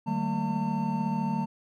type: tone cluster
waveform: triangle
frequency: 153.1 / 193 / 210.9 / 226.7 / 903 Hz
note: D#3 / G3 / G#3 / A#3 / A5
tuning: -28 / -27 / +27 / -48 / +45 cents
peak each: -31 / -29 / -38 / -29 / -31 dBFS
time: 0.06-1.46 s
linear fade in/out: 20 ms
effects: none